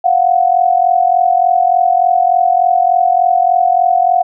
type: tone pair together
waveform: sine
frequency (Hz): 698.5 / 741.9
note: F5 / F#5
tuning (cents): 0 / +4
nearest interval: minor second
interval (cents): 104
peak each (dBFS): -11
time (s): 0.04-4.23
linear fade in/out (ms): 10
effects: none